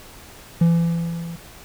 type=tone with level ramp; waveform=triangle; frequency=168.2 Hz; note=E3; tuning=35 cents sharp; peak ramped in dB=-9 to -28 dBFS; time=0.61-1.36 s; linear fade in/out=5 ms; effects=pink hiss -43 dBFS RMS until 1.64 s